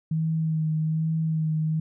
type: tone with vibrato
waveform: sine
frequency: 158.5 Hz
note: D#3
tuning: 32 cents sharp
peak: -22 dBFS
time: 0.11-1.8 s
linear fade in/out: 5 ms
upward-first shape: sine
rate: 1.2 Hz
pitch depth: 23 cents each way
effects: none